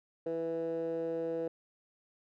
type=tone with band-pass filter; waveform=15% pulse; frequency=164.81 Hz; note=E3; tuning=in tune; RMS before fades=-35 dBFS; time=0.26-1.48 s; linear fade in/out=5 ms; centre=450 Hz; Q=4.5; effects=none